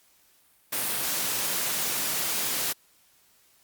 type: high-pass noise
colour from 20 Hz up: white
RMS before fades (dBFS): -28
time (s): 0.72-2.73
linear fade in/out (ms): 10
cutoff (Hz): 110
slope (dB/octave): 48
effects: white hiss -62 dBFS RMS until 3.63 s + Opus 48 kbps